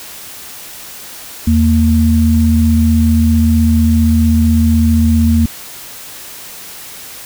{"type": "tone pair together", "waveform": "sine", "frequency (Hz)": [81.6, 229.2], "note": ["E2", "A#3"], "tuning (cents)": [-17, -29], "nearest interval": "octave + tritone", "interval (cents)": 1788, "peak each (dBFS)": -10, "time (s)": [1.47, 5.46], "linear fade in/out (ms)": 5, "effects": ["white hiss -31 dBFS RMS until 7.25 s"]}